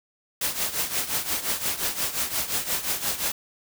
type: noise with tremolo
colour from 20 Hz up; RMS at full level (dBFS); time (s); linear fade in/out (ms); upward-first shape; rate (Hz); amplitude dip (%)
white; -24; 0.41-3.32; 5; triangle; 5.7; 80
effects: none